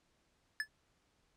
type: tone with exponential decay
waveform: square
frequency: 1731 Hz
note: A6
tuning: 29 cents flat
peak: -30 dBFS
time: 0.6-0.68 s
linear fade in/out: 1 ms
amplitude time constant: 16 ms
effects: pink hiss -75 dBFS RMS until 1.36 s + low-pass 8000 Hz 12 dB/octave